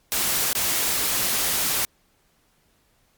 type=noise with dropouts; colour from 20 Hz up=white; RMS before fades=-23 dBFS; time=0.12-1.85 s; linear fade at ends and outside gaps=0 ms; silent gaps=0.53-0.552 s; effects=pink hiss -64 dBFS RMS until 3.17 s + MP3 96 kbps